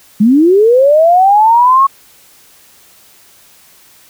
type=linear sweep; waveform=sine; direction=up; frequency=198.1 to 1108.7 Hz; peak=-4 dBFS; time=0.2-1.87 s; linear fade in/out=10 ms; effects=white hiss -44 dBFS RMS until 4.09 s